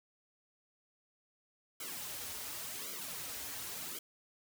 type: noise with flanger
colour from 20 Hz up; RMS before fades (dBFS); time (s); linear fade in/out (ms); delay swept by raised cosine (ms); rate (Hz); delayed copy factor
white; -43; 1.8-3.99; 5; 1.1 to 6; 0.91; -1
effects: none